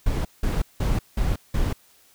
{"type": "noise bursts", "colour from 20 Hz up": "brown", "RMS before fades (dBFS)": -22, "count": 5, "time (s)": [0.06, 1.73], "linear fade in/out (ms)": 5, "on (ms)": 190, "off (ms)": 180, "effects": ["white hiss -57 dBFS RMS until 2.14 s"]}